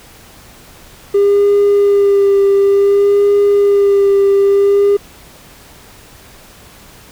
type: tone with vibrato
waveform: triangle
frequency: 401.2 Hz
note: G4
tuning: 40 cents sharp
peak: -4 dBFS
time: 1.14-4.97 s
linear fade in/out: 10 ms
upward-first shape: sine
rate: 0.56 Hz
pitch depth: 21 cents each way
effects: tanh soft clip ceiling -3 dBFS + pink hiss -40 dBFS RMS until 7.11 s